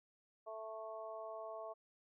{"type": "harmonic tone", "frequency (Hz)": 220, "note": "A3", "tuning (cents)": 0, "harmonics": [2, 3, 4, 5], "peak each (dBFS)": [-53, -46, -55, -52], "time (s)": [0.46, 1.74], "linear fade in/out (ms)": 20, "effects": []}